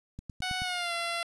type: click train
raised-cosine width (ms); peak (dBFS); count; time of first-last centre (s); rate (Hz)
5; -27; 5; 0.19-0.62; 9.31
type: tone with pitch glide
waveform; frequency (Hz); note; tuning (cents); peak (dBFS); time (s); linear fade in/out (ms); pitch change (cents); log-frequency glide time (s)
10% pulse; 740 to 682.5; F#5 to F5; 0 to -40; -22; 0.42-1.23; 2; -140; 0.62-0.93
effects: resampled to 22050 Hz + 9-bit